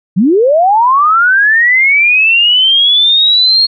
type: linear sweep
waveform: sine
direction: up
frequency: 160.1 to 4294 Hz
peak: -5 dBFS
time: 0.16-3.67 s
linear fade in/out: 20 ms
effects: none